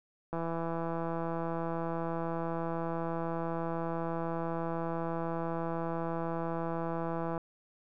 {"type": "click train", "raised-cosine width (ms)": 1, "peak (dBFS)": -22, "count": 1171, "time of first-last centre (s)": [0.33, 7.378], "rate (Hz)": 166, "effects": []}